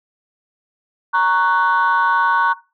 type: chord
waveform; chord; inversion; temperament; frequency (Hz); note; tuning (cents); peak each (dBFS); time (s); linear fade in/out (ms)
sine; F# major; first; equal with one note detuned; 932.3 / 1108.7 / 1489.4; A#5 / C#6 / F#6; 0 / 0 / +11; -16; 1.13-2.54; 20
effects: noise-tail reverb RT60 0.3 s tail -19 dB re dry + tanh soft clip ceiling -7 dBFS